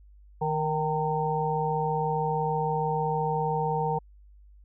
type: harmonic tone with a mistuned harmonic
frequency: 155.56 Hz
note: D#3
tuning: in tune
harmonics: 1 / 3 / 5 / 6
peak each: -30 / -30 / -30 / -30 dBFS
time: 0.41-3.99 s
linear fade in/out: 10 ms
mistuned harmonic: 6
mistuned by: -38 cents
effects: added 50 Hz sine -50 dBFS peak until 4.64 s